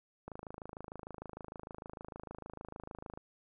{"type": "click train", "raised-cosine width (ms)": 1, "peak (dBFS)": -30, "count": 78, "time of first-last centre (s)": [0.28, 3.175], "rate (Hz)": 26.6, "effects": []}